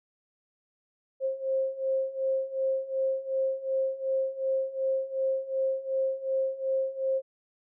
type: beating tone pair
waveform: sine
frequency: 530 / 532.7 Hz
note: C5 / C5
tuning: +22 / +31 cents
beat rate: 2.7 Hz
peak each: -31 / -28 dBFS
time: 1.2-7.22 s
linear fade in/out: 50 ms
effects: none